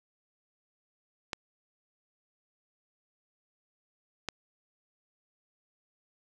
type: clicks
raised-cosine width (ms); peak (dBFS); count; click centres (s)
0.2; -15; 2; 1.332 / 4.287
effects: none